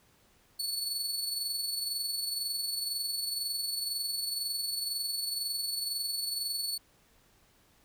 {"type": "tone with amplitude modulation", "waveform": "sawtooth", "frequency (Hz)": 4435, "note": "C#8", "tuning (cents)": 0, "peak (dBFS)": -27, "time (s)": [0.59, 6.78], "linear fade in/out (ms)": 10, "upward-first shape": "sine", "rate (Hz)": 22, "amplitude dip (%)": 45, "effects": ["pink hiss -65 dBFS RMS until 7.84 s"]}